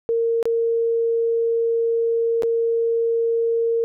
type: tone with dropouts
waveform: sine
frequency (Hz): 460.7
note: A#4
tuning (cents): -20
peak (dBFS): -17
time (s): 0.09-3.84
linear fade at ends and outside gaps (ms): 0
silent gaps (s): 0.428-0.455 / 2.423-2.433
effects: none